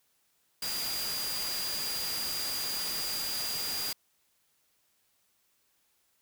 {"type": "tone in noise", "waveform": "sine", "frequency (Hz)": 4814, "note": "D8", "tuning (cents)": 42, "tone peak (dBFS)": -34, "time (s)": [0.62, 3.93], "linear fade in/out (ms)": 5, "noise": "white", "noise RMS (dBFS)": -36, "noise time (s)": [0.62, 3.93], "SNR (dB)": -1, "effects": ["white hiss -72 dBFS RMS until 6.21 s"]}